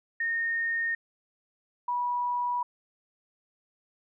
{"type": "tone pair in turn", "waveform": "sine", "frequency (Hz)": [1840, 974.7], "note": ["A#6", "B5"], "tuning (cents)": [-23, -23], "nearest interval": "major seventh", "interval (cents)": 1100, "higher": "first", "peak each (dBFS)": [-26, -26], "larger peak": "neither", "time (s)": [[0.2, 0.95], [1.88, 2.63]], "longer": "neither", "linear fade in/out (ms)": 5, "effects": []}